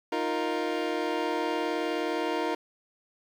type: chord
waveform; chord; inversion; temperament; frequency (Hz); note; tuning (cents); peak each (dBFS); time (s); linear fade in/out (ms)
25% pulse; Eb suspended second; none; equal with one note detuned; 311.1 / 350.6 / 466.2; Eb4 / F4 / Bb4; 0 / +7 / 0; -28; 0.12-2.55; 5
effects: low-pass 4000 Hz 12 dB/octave + 9-bit